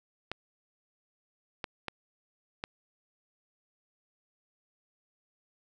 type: clicks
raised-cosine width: 0.3 ms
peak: -18 dBFS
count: 4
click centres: 0.316 / 1.642 / 1.883 / 2.639 s
effects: none